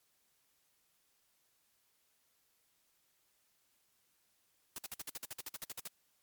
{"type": "noise bursts", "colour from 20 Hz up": "white", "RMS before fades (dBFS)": -43, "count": 15, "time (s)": [4.76, 5.876], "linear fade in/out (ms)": 2, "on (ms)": 24, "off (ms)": 54, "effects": ["white hiss -75 dBFS RMS until 6.22 s", "MP3 96 kbps"]}